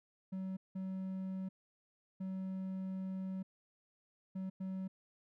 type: tone bursts at uneven times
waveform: triangle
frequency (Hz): 189.1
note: F#3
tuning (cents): +38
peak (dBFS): -36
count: 5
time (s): 0.32-0.57 / 0.75-1.49 / 2.2-3.43 / 4.35-4.5 / 4.6-4.88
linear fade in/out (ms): 10
effects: none